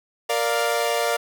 sawtooth chord, Bb major, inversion none, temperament equal, 466.2 / 587.3 / 698.5 Hz, Bb4 / D5 / F5, 0 / 0 / 0 cents, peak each -21 dBFS, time 0.29-1.17 s, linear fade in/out 10 ms, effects none

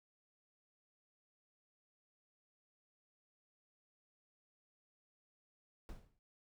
brown noise with exponential decay, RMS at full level -44 dBFS, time 5.89-6.19 s, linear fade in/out 0 ms, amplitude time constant 64 ms, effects none

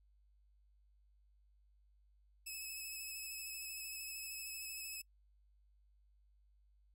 10% pulse tone with vibrato, 2588 Hz, E7, 32 cents flat, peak -36 dBFS, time 2.46-5.02 s, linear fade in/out 10 ms, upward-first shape triangle, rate 13 Hz, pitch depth 27 cents each way, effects noise-tail reverb RT60 0.1 s tail -24 dB re dry + added 50 Hz sine -67 dBFS peak until 6.94 s

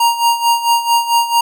square tone with tremolo, 936 Hz, A#5, 7 cents sharp, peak -9 dBFS, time 0-1.41 s, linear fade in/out 5 ms, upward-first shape sine, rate 4.5 Hz, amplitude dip 75%, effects none

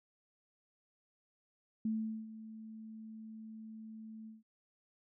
sine tone with ADSR envelope, 220 Hz, A3, in tune, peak -31 dBFS, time 1.85-4.43 s, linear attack 4 ms, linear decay 410 ms, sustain -15 dB, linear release 160 ms, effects none

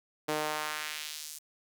sawtooth tone with high-pass filter sweep, 152.6 Hz, D#3, 33 cents flat, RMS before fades -36 dBFS, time 0.28-1.39 s, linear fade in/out 10 ms, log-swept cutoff 400 to 7600 Hz, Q 1.1, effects none

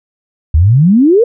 sine exponential sweep, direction up, 71.3 to 494.6 Hz, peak -4 dBFS, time 0.54-1.24 s, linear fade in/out 5 ms, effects none

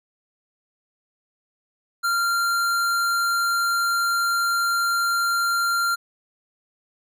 sine tone with hard clipping, 1385 Hz, F6, 15 cents flat, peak -21 dBFS, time 2.03-5.96 s, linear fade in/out 20 ms, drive 18 dB, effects none

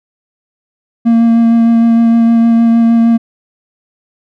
triangle tone with vibrato, 230.6 Hz, A#3, 19 cents flat, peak -3 dBFS, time 1.05-3.18 s, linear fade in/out 20 ms, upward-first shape sine, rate 6.5 Hz, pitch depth 12 cents each way, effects none

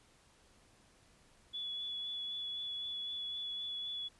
sine tone with vibrato, 3413 Hz, G#7, 47 cents sharp, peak -38 dBFS, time 1.53-4.09 s, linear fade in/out 20 ms, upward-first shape sine, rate 3.9 Hz, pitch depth 14 cents each way, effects pink hiss -66 dBFS RMS until 4.19 s + resampled to 24000 Hz

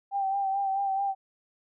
sine tone with vibrato, 784 Hz, G5, in tune, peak -25 dBFS, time 0.11-1.15 s, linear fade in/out 50 ms, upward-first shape sine, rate 4.6 Hz, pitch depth 34 cents each way, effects none

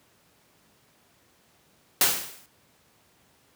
white noise with exponential decay, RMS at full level -17 dBFS, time 2.01-2.46 s, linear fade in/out 2 ms, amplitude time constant 97 ms, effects pink hiss -62 dBFS RMS until 3.55 s + high-pass 100 Hz 12 dB/octave

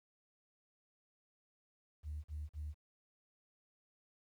sine tone bursts, 75.4 Hz, D2, 46 cents sharp, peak -39 dBFS, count 3, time 2.03-2.744 s, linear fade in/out 50 ms, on 210 ms, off 42 ms, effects tanh soft clip ceiling -36 dBFS + 12-bit

